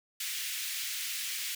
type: high-pass noise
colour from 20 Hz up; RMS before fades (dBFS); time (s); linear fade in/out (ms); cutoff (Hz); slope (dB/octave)
pink; -36; 0.2-1.55; 5; 2100; 24
effects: none